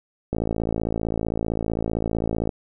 click train, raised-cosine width 2 ms, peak -11 dBFS, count 121, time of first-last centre 0.33-2.492 s, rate 55.5 Hz, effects none

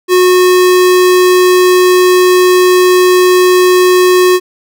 square tone, 364.4 Hz, F#4, 26 cents flat, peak -5 dBFS, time 0.08-4.4 s, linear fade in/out 50 ms, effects none

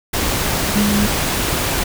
sine tone in noise, 206.2 Hz, G#3, 12 cents flat, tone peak -14 dBFS, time 0.75-1.07 s, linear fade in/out 10 ms, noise pink, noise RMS -19 dBFS, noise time 0.13-1.84 s, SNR +2 dB, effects none

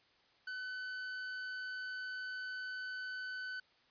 45% pulse tone, 1509 Hz, F#6, 34 cents sharp, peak -40 dBFS, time 0.47-3.6 s, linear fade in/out 5 ms, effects white hiss -69 dBFS RMS until 3.9 s + resampled to 11025 Hz

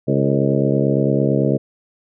harmonic tone with a mistuned harmonic, 68.9 Hz, C#2, 10 cents flat, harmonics 2 / 3 / 4 / 5 / 6 / 7 / 8 / 9, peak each -19 / -21 / -22 / -23 / -24 / -24 / -25 / -26 dBFS, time 0.07-1.58 s, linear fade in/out 20 ms, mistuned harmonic 7, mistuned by -45 cents, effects none

